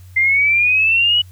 sine exponential sweep, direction up, 2077 to 2960 Hz, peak -11 dBFS, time 0.16-1.22 s, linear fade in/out 10 ms, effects added 91 Hz sine -37 dBFS peak until 1.31 s + white hiss -53 dBFS RMS until 1.31 s

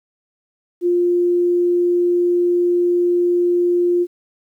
sine tone, 351.4 Hz, F4, 11 cents sharp, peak -13 dBFS, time 0.81-4.07 s, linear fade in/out 50 ms, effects 9-bit

